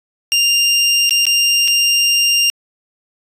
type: tone with dropouts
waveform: 25% pulse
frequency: 2794 Hz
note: F7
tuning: in tune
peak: -7 dBFS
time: 0.32-2.5 s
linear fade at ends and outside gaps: 0 ms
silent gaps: 1.094-1.108 / 1.254-1.267 / 1.677-1.681 s
effects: resampled to 32000 Hz